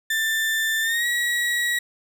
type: tone with pitch glide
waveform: 35% pulse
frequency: 1778 to 1916.7 Hz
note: A6 to A#6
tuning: +18 to +48 cents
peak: -19 dBFS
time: 0.1-1.79 s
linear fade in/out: 5 ms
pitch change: +130 cents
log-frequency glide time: 0.82-1.06 s
effects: none